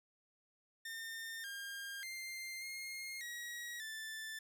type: tone with pitch steps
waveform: sawtooth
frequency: 1814 / 1609 / 2098 / 2136 / 1908 / 1762 Hz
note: A#6 / G6 / C7 / C7 / A#6 / A6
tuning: -48 / +45 / +4 / +35 / +40 / +2 cents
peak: -40 dBFS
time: 0.85-4.39 s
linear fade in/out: 5 ms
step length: 590 ms
effects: none